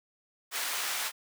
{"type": "high-pass noise", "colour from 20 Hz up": "pink", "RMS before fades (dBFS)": -33, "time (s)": [0.51, 1.12], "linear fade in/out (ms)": 50, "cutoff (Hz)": 1100, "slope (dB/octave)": 12, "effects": []}